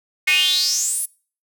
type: tone with high-pass filter sweep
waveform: square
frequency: 166.4 Hz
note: E3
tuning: 17 cents sharp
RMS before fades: -19 dBFS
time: 0.27-1.06 s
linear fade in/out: 10 ms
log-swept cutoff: 2200 to 11000 Hz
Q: 8.1
effects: noise-tail reverb RT60 0.4 s tail -23 dB re dry